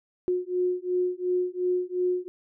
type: beating tone pair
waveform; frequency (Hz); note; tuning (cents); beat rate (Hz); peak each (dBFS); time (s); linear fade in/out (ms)
sine; 360.3 / 363.1; F#4 / F#4; -46 / -33; 2.8; -27; 0.28-2.28; 0
effects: none